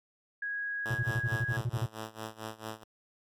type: tone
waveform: sine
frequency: 1654 Hz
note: G#6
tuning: 8 cents flat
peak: -32 dBFS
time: 0.42-1.57 s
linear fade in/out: 5 ms
type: tone with tremolo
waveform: 5% pulse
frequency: 110 Hz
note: A2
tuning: in tune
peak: -25 dBFS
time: 0.85-2.84 s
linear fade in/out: 5 ms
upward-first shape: sine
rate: 4.5 Hz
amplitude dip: 90%
type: tone bursts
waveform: triangle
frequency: 119.4 Hz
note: A#2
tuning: 42 cents sharp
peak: -25 dBFS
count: 12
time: 0.9-1.863 s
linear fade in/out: 10 ms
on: 50 ms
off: 33 ms
effects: MP3 96 kbps